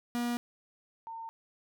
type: tone pair in turn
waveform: 45% pulse / sine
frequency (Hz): 240 / 908.1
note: B3 / A#5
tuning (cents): -49 / -46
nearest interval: octave + major seventh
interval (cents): 2303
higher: second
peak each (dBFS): -30 / -39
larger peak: first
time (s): 0.15-0.37 / 1.07-1.29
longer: neither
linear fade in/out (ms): 0
effects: none